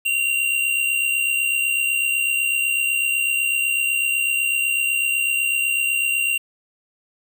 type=tone pair together; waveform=square; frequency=2756 / 2824 Hz; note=F7 / F7; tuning=-24 / +19 cents; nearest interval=unison; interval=43 cents; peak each=-20 / -26 dBFS; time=0.05-6.38 s; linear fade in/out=10 ms; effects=8-bit